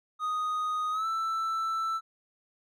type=tone with pitch glide; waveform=triangle; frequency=1244.5 to 1326.1 Hz; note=D#6 to E6; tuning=0 to +10 cents; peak=-26 dBFS; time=0.19-2.01 s; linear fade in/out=50 ms; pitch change=+110 cents; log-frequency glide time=0.91-1.06 s; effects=none